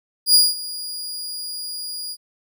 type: tone with ADSR envelope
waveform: sawtooth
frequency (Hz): 4864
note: D#8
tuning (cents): -40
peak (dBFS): -6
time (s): 0.26-2.17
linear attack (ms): 83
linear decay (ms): 200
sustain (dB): -19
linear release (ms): 53
effects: none